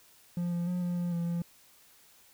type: tone with pitch steps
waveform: triangle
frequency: 174.6 / 172.7 / 178.9 / 176 / 174.9 / 170.4 / 171.4 Hz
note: F3 / F3 / F3 / F3 / F3 / F3 / F3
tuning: 0 / -19 / +42 / +14 / +3 / -42 / -32 cents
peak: -27 dBFS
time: 0.37-1.42 s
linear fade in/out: 2 ms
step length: 150 ms
effects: white hiss -60 dBFS RMS until 2.33 s